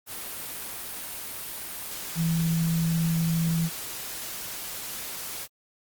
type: tone in noise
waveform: sine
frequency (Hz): 164.81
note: E3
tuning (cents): 0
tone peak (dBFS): -22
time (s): 2.15-3.7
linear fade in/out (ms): 50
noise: white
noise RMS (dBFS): -36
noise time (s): 0.06-5.48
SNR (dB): +11
effects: Opus 32 kbps